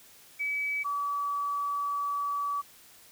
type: tone pair in turn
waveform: sine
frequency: 2287 / 1145.6 Hz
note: D7 / D6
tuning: -47 / -43 cents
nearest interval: octave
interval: 1196 cents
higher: first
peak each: -28 dBFS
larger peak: neither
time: 0.39-0.84 / 0.84-2.62 s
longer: second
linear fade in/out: 20 ms
effects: white hiss -55 dBFS RMS until 3.11 s